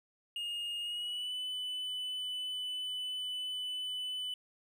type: tone with pitch glide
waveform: triangle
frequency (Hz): 2847 to 2999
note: F7 to F#7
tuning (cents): +33 to +23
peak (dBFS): -34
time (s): 0.36-4.34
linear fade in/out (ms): 2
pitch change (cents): +90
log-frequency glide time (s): 0.81-1.35
effects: none